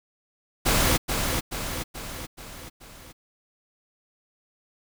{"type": "noise with echo", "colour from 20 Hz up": "pink", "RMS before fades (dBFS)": -21, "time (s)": [0.65, 0.98], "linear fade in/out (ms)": 20, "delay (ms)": 430, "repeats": 5, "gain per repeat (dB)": -5, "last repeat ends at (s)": 3.13, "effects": []}